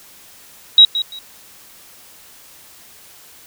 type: tone with echo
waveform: sine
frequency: 3837 Hz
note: A#7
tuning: 49 cents sharp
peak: -3 dBFS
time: 0.78-0.85 s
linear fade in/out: 2 ms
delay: 170 ms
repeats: 2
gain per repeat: -13 dB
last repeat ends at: 1.19 s
effects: white hiss -44 dBFS RMS until 3.46 s